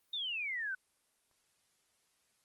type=exponential sweep; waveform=sine; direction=down; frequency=3729 to 1480 Hz; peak=-35 dBFS; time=0.13-0.75 s; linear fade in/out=5 ms; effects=white hiss -75 dBFS RMS until 2.44 s + Opus 24 kbps